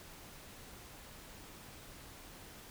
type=silence; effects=pink hiss -53 dBFS RMS until 2.7 s